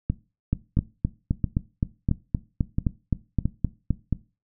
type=two click trains; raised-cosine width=5 ms; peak=-9 / -10 dBFS; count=14 / 7; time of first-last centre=0.53-3.907 / 0.1-4.127 s; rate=3.85 / 1.49 Hz; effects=noise-tail reverb RT60 0.3 s tail -18 dB re dry